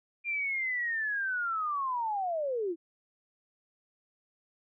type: linear sweep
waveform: sine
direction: down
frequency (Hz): 2404 to 315.2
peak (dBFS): -29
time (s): 0.24-2.76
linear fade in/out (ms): 50
effects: none